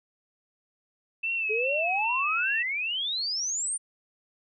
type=tone with vibrato; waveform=sine; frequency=2637 Hz; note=E7; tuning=in tune; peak=-26 dBFS; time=1.23-2.63 s; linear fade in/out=10 ms; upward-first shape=sine; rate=2.5 Hz; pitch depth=62 cents each way
type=exponential sweep; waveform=sine; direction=up; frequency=415.3 to 9260 Hz; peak=-27 dBFS; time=1.49-3.78 s; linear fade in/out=20 ms
effects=none